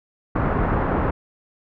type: low-pass noise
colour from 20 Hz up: pink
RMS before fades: -21 dBFS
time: 0.35-1.11 s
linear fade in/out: 10 ms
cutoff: 1500 Hz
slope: 24 dB/octave
effects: none